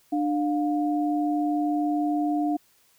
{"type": "tone pair together", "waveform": "sine", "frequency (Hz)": [297.8, 708.8], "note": ["D4", "F5"], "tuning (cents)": [24, 25], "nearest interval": "octave + minor third", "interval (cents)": 1501, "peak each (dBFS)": [-23, -28], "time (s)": [0.12, 2.57], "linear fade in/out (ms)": 10, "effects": ["white hiss -62 dBFS RMS until 2.98 s"]}